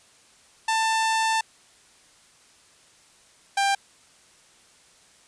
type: tone pair in turn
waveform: sawtooth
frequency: 890 / 792.9 Hz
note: A5 / G5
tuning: +20 / +20 cents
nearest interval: major second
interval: 200 cents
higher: first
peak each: -17 / -16 dBFS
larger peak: second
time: 0.68-1.41 / 3.57-3.75 s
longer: first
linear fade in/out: 5 ms
effects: white hiss -56 dBFS RMS until 5.27 s + resampled to 22050 Hz